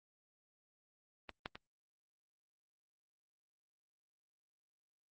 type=clicks; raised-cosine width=0.3 ms; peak=-29 / -23 / -30 dBFS; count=3; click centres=1.293 / 1.459 / 1.555 s; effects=Opus 24 kbps